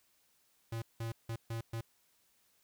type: tone bursts at uneven times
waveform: square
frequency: 114.2 Hz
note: A#2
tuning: 35 cents flat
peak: -37 dBFS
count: 5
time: 0.72-0.82 / 1-1.12 / 1.29-1.36 / 1.5-1.61 / 1.73-1.81 s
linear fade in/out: 5 ms
effects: white hiss -72 dBFS RMS until 2.63 s